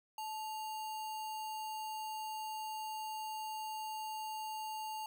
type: tone with sample-and-hold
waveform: sine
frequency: 870 Hz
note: A5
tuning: 20 cents flat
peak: -39 dBFS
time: 0.18-5.06 s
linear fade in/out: 2 ms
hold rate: 3675 Hz
effects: none